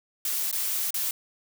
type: noise with dropouts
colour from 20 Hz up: blue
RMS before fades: -28 dBFS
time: 0.25-1.11 s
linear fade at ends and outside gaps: 2 ms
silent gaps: 0.514-0.527 / 0.906-0.942 s
effects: none